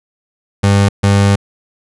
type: tone bursts at uneven times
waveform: 30% pulse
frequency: 100 Hz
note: G2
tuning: 35 cents sharp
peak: -5 dBFS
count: 2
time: 0.63-0.89 / 1.03-1.36 s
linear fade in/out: 10 ms
effects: resampled to 24000 Hz